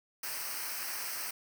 white noise with comb filter, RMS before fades -38 dBFS, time 0.23-1.31 s, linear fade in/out 5 ms, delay 0.28 ms, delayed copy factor -0.75, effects none

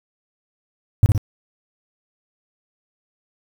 triangle tone with echo, 103.8 Hz, G#2, in tune, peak -3 dBFS, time 1.03-1.06 s, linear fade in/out 0 ms, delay 59 ms, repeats 2, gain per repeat -5 dB, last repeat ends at 1.178 s, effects tanh soft clip ceiling -4 dBFS + 7-bit

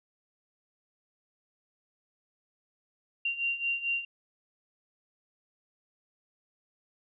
sine beating tone pair, 2765 / 2769.5 Hz, F7 / F7, -18 / -15 cents, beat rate 4.5 Hz, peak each -34 / -30 dBFS, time 3.25-4.05 s, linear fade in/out 5 ms, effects none

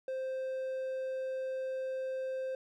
triangle tone, 523.3 Hz, C5, in tune, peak -32 dBFS, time 0.08-2.55 s, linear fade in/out 2 ms, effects none

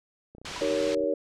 click train, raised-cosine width 2 ms, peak -34 dBFS, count 22, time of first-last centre 0.35-1.039 s, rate 30.5 Hz
white low-pass noise, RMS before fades -38 dBFS, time 0.45-0.95 s, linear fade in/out 5 ms, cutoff 4900 Hz, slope 12 dB/octave
sine tone with exponential decay, 986 Hz, B5, 3 cents flat, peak -33 dBFS, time 0.56-0.67 s, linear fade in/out 2 ms, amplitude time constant 23 ms
sine chord, Eb dominant seventh, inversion none, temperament just, 311.1 / 388.9 / 466.7 / 560 Hz, Eb4 / G4 / Bb4 / Db5, 0 / -14 / +2 / +18 cents, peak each -31 / -32 / -29 / -27 dBFS, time 0.61-1.14 s, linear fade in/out 5 ms
effects low-pass 8000 Hz 12 dB/octave

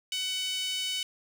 5% pulse tone with high-pass filter, 748 Hz, F#5, 19 cents sharp, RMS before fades -32 dBFS, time 0.12-1.03 s, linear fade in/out 2 ms, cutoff 2800 Hz, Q 5.8, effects none

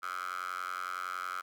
10% pulse tone with high-pass filter, 90.8 Hz, F#2, 32 cents flat, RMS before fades -38 dBFS, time 0.02-1.42 s, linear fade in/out 20 ms, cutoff 1300 Hz, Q 7.6, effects none

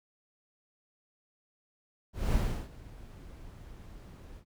brown noise with ADSR envelope, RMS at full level -27 dBFS, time 2.13-4.45 s, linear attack 200 ms, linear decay 350 ms, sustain -21 dB, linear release 85 ms, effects none

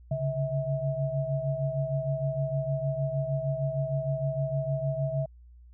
sine tone cluster, 136.7 / 143.2 / 646 Hz, C#3 / D3 / E5, -24 / -43 / -35 cents, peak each -31 dBFS, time 0.11-5.26 s, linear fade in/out 5 ms, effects added 60 Hz sine -49 dBFS peak until 5.73 s

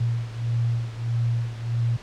sine beating tone pair, 116.54 / 118.14 Hz, A#2 / A#2, 0 / +24 cents, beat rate 1.6 Hz, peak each -24 / -27 dBFS, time 0-1.97 s, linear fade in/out 10 ms, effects pink hiss -44 dBFS RMS until 2.02 s + low-pass 5000 Hz 12 dB/octave

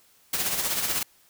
white noise with tremolo, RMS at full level -25 dBFS, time 0.33-1.03 s, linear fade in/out 5 ms, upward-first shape sine, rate 16 Hz, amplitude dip 50%, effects white hiss -60 dBFS RMS until 1.29 s

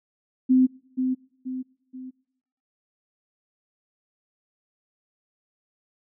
sine tone with echo, 257.4 Hz, C4, 28 cents flat, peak -14 dBFS, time 0.49-0.67 s, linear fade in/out 20 ms, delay 480 ms, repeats 3, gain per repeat -7 dB, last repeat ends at 2.11 s, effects noise-tail reverb RT60 0.8 s tail -23 dB re dry

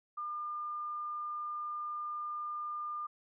sine tone, 1204 Hz, D6, 43 cents sharp, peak -36 dBFS, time 0.17-3.07 s, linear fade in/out 10 ms, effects none

